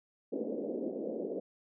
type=band-pass noise; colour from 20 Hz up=white; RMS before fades=-37 dBFS; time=0.32-1.4 s; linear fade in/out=5 ms; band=210 to 550 Hz; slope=48 dB/octave; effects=none